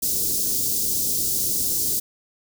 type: band-stop noise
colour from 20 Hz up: white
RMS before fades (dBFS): -23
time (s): 0.02-2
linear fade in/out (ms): 10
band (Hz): 430 to 4900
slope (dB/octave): 24
effects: none